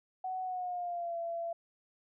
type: tone with pitch glide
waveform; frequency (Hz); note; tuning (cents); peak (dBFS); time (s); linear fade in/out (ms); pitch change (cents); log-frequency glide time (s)
sine; 746 to 676.2; F#5 to E5; +14 to +44; -34; 0.24-1.53; 5; -170; 0.42-1.17
effects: none